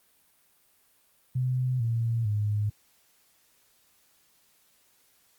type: tone with pitch steps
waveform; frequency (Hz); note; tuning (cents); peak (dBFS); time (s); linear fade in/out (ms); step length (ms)
sine; 127.4 / 115.48 / 104.68; C3 / A#2 / G#2; -46 / -16 / +14; -24; 1.35-2.7; 10; 450
effects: white hiss -65 dBFS RMS until 5.38 s + Opus 32 kbps